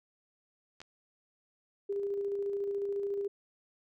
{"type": "clicks", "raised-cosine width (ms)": 0.2, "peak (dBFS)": -31, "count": 2, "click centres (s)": [0.804, 0.816]}
{"type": "tone with tremolo", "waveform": "sine", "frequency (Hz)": 401, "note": "G4", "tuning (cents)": 39, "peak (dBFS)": -30, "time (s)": [1.89, 3.28], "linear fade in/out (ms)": 10, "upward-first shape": "square", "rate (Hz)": 14, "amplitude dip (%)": 25}
{"effects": []}